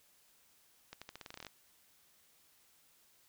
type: accelerating click train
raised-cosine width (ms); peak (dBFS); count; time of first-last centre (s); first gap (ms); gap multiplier
0.2; -29; 13; 0.93-1.467; 86; 0.87
effects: white hiss -68 dBFS RMS until 3.28 s